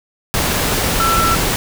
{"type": "tone in noise", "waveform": "sine", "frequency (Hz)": 1339, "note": "E6", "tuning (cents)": 27, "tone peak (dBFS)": -14, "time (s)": [1, 1.35], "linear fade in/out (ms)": 0, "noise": "pink", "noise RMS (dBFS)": -17, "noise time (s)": [0.34, 1.56], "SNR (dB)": 0, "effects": []}